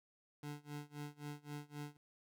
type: tone with tremolo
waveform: 25% pulse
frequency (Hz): 146.83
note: D3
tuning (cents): 0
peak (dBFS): -39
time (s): 0.43-1.97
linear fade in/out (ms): 2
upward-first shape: sine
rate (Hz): 3.8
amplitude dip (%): 95
effects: none